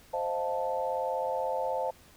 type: chord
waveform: sine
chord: F dominant seventh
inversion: second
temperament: equal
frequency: 523.3 / 622.3 / 698.5 / 880 Hz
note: C5 / Eb5 / F5 / A5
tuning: 0 / 0 / 0 / 0 cents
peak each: -32 / -36 / -36 / -33 dBFS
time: 0.13-1.91 s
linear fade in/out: 10 ms
effects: pink hiss -57 dBFS RMS until 2.16 s